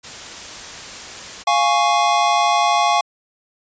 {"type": "noise", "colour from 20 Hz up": "white", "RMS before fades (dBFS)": -33, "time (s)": [0.03, 1.44], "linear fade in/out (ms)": 20}
{"type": "chord", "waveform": "square", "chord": "Db major", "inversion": "first", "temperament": "equal", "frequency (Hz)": [698.5, 830.6, 1108.7], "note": ["F5", "Ab5", "Db6"], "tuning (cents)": [0, 0, 0], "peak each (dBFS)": -19, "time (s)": [1.47, 3.01], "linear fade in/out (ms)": 5}
{"effects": ["resampled to 16000 Hz"]}